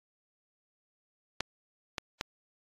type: clicks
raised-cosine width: 0.2 ms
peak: -12 / -15 / -13 dBFS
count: 3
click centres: 1.406 / 1.982 / 2.211 s
effects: AAC 32 kbps